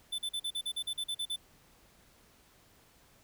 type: tone bursts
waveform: square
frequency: 3518 Hz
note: A7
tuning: 1 cent flat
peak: -33 dBFS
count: 12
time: 0.12-1.362 s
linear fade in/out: 10 ms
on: 65 ms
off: 42 ms
effects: pink hiss -63 dBFS RMS until 3.23 s